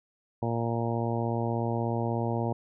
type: harmonic tone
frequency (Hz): 116.54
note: A#2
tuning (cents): 0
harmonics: 1 / 2 / 3 / 4 / 5 / 6 / 7 / 8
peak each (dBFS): -30 / -33 / -35 / -36 / -37 / -38 / -38 / -39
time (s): 0.42-2.53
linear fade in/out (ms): 5
effects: none